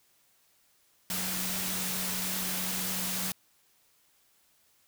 sine tone in noise, 185 Hz, F#3, in tune, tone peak -39 dBFS, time 1.1-3.32 s, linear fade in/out 2 ms, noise white, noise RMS -33 dBFS, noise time 1.1-3.32 s, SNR -9 dB, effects white hiss -67 dBFS RMS until 4.87 s

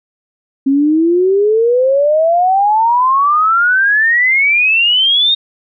sine exponential sweep, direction up, 267.1 to 3729 Hz, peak -8 dBFS, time 0.66-5.35 s, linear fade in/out 10 ms, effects none

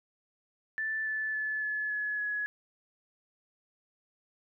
sine tone with pitch steps, 1760 / 1744.8 / 1729.8 / 1714.8 / 1700 / 1685.4 Hz, A6 / A6 / A6 / A6 / G#6 / G#6, 0 / -15 / -30 / -45 / +40 / +25 cents, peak -30 dBFS, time 0.78-2.46 s, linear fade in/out 0 ms, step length 280 ms, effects none

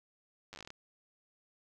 slowing click train, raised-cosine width 0.2 ms, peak -30 dBFS, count 11, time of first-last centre 0.53-0.704 s, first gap 9 ms, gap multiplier 1.14, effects none

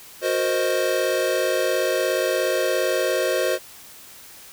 square chord, C half-diminished seventh, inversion second, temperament equal with one note detuned, 365.7 / 466.2 / 523.3 / 622.3 Hz, Gb4 / Bb4 / C5 / Eb5, -20 / 0 / 0 / 0 cents, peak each -27 / -29 / -24 / -26 dBFS, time 0.21-3.59 s, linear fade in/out 50 ms, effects white hiss -44 dBFS RMS until 4.52 s

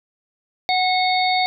harmonic tone with a mistuned harmonic, 740 Hz, F#5, in tune, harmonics 1 / 3 / 5 / 6, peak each -18 / -23 / -25 / -26 dBFS, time 0.69-1.46 s, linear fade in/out 0 ms, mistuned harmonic 3, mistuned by -27 cents, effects none

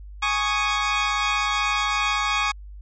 20% pulse chord, Ab suspended fourth, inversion none, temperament equal, 830.6 / 1108.7 / 1244.5 Hz, Ab5 / Db6 / Eb6, 0 / 0 / 0 cents, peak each -22 / -19 / -21 dBFS, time 0.22-2.52 s, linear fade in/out 10 ms, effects added 50 Hz sine -37 dBFS peak until 2.81 s + resampled to 16000 Hz

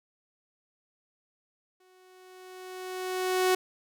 sawtooth tone with exponential growth, 370 Hz, F#4, in tune, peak -17 dBFS, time 1.8-3.55 s, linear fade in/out 5 ms, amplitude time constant 380 ms, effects none

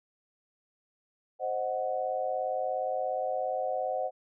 sine chord, C diminished, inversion none, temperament equal with one note detuned, 523.3 / 620.5 / 740 Hz, C5 / Eb5 / Gb5, 0 / -5 / 0 cents, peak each -33 / -34 / -32 dBFS, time 1.39-4.11 s, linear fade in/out 50 ms, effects none

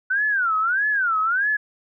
sine tone with vibrato, 1480 Hz, F#6, in tune, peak -18 dBFS, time 0.1-1.57 s, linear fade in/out 10 ms, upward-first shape sine, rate 1.6 Hz, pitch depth 260 cents each way, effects none

